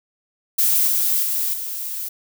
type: noise with level steps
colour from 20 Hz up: violet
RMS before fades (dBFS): -17 / -19 / -22 / -28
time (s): 0.58-2.09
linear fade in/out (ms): 10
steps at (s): 0.87 / 1.22 / 1.53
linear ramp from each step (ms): 10
effects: none